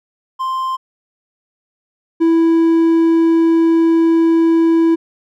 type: tone pair in turn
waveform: triangle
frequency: 1046.5 / 329.6 Hz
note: C6 / E4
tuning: 0 / 0 cents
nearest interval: octave + minor sixth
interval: 2000 cents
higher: first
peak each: -15 / -7 dBFS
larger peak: second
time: 0.39-0.77 / 2.2-4.96 s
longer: second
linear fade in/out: 20 ms
effects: none